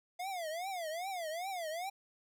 square tone with vibrato, 696 Hz, F5, 6 cents flat, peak -38 dBFS, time 0.19-1.9 s, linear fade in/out 10 ms, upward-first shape triangle, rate 2.5 Hz, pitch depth 240 cents each way, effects none

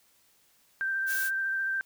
sine tone with vibrato, 1568 Hz, G6, in tune, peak -27 dBFS, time 0.81-1.81 s, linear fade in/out 0 ms, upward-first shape sine, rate 14 Hz, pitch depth 15 cents each way
blue noise, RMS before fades -35 dBFS, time 1.06-1.31 s, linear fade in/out 50 ms
effects white hiss -65 dBFS RMS until 1.85 s

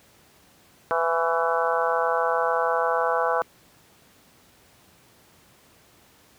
harmonic tone with a mistuned harmonic, 166.5 Hz, E3, 18 cents sharp, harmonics 3 / 4 / 5 / 6 / 7 / 8 / 9, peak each -26 / -27 / -28 / -29 / -29 / -30 / -31 dBFS, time 0.91-3.42 s, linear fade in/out 0 ms, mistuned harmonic 7, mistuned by -43 cents, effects pink hiss -56 dBFS RMS until 6.38 s + high-pass 80 Hz 12 dB/octave

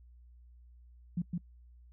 sine tone with echo, 174.61 Hz, F3, in tune, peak -29 dBFS, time 1.17-1.22 s, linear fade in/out 5 ms, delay 160 ms, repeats 1, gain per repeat -2 dB, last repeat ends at 1.38 s, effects noise-tail reverb RT60 0.1 s tail -25 dB re dry + added 60 Hz sine -54 dBFS peak until 1.92 s

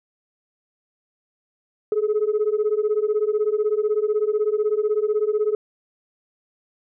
sine beating tone pair, 416.8 / 432.8 Hz, G#4 / A4, +6 / -29 cents, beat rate 16 Hz, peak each -20 dBFS, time 1.92-5.55 s, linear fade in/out 2 ms, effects tanh soft clip ceiling -14 dBFS

